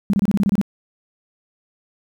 sine tone bursts, 199.4 Hz, G3, 30 cents sharp, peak -13 dBFS, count 9, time 0.1-0.614 s, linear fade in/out 0 ms, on 34 ms, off 26 ms, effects 9-bit

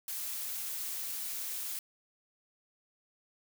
blue noise, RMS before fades -38 dBFS, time 0.08-1.79 s, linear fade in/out 2 ms, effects none

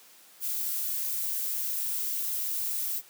violet noise, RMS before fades -31 dBFS, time 0.4-3.02 s, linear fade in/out 50 ms, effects white hiss -55 dBFS RMS until 3.09 s + high-pass 200 Hz 12 dB/octave

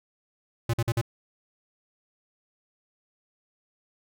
square tone bursts, 116.3 Hz, A#2, 4 cents flat, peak -23 dBFS, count 4, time 0.69-1.014 s, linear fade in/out 5 ms, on 45 ms, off 48 ms, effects none

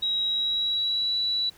sine tone with pitch glide, 3838 to 3937 Hz, A#7 to B7, +50 to -6 cents, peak -23 dBFS, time 0.02-1.5 s, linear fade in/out 10 ms, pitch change +44 cents, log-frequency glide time 0.24-1.14 s, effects pink hiss -54 dBFS RMS until 1.57 s

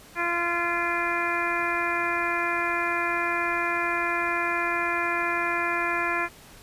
harmonic tone, 344.4 Hz, F4, 24 cents flat, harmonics 1 / 2 / 3 / 4 / 5 / 6 / 7, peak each -33 / -33 / -30 / -31 / -30 / -33 / -31 dBFS, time 0.15-6.29 s, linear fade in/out 50 ms, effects pink hiss -49 dBFS RMS until 6.62 s + resampled to 32000 Hz

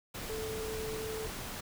sine tone in noise, 438.6 Hz, A4, 6 cents flat, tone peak -37 dBFS, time 0.29-1.27 s, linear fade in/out 10 ms, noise pink, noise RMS -41 dBFS, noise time 0.14-1.61 s, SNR +1 dB, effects none

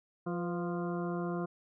harmonic tone with a mistuned harmonic, 174.61 Hz, F3, in tune, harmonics 1 / 2 / 3 / 4 / 6 / 7 / 8, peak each -35 / -37 / -44 / -43 / -45 / -48 / -49 dBFS, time 0.26-1.46 s, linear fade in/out 10 ms, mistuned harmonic 3, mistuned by -52 cents, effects none

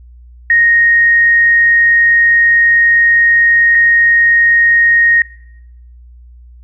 sine tone pair in turn, 1864.7 / 1864.7 Hz, A#6 / A#6, 0 / 0 cents, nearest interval unison, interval 0 cents, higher neither, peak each -6 dBFS, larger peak neither, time 0.5-3.75 / 3.75-5.22 s, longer first, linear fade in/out 2 ms, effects noise-tail reverb RT60 0.8 s tail -20 dB re dry + added 60 Hz sine -35 dBFS peak until 6.63 s

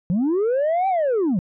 sine linear two-way sweep, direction up then down, 162.5 to 784 to 162.5 Hz, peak -15 dBFS, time 0.1-1.39 s, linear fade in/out 0 ms, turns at 0.88 s, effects tanh soft clip ceiling -16 dBFS

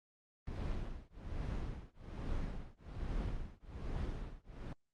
brown noise with tremolo, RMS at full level -37 dBFS, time 0.47-4.73 s, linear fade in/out 2 ms, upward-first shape triangle, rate 1.2 Hz, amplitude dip 100%, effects low-pass 5000 Hz 12 dB/octave + Opus 32 kbps

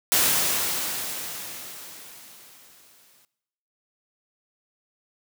white noise with exponential decay, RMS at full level -19 dBFS, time 0.12-3.25 s, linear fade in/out 0 ms, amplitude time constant 680 ms, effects noise-tail reverb RT60 0.9 s tail -20 dB re dry + high-pass 100 Hz 12 dB/octave

